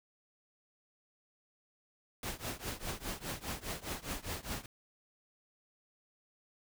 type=noise with tremolo; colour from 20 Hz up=pink; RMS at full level=-37 dBFS; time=2.23-4.66 s; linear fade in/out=2 ms; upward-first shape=triangle; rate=4.9 Hz; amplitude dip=95%; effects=none